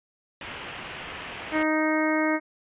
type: low-pass noise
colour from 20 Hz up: white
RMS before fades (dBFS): -38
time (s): 0.41-1.63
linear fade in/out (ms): 2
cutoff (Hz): 3200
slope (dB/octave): 48
type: harmonic tone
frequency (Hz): 311.1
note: D#4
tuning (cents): 0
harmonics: 1 / 2 / 3 / 4 / 5 / 6 / 7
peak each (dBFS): -24 / -28 / -32 / -33 / -33 / -32 / -31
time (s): 1.51-2.4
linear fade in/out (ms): 50
effects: resampled to 8000 Hz